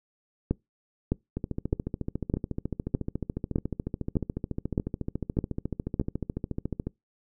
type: two click trains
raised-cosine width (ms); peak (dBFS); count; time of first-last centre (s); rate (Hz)
3; -11 / -17; 10 / 78; 0.51-5.998 / 1.37-6.87; 1.64 / 14
effects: noise-tail reverb RT60 0.2 s tail -25 dB re dry